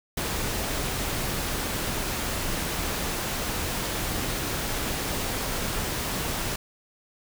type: noise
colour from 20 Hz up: pink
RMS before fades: -29 dBFS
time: 0.17-6.56 s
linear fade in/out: 5 ms
effects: none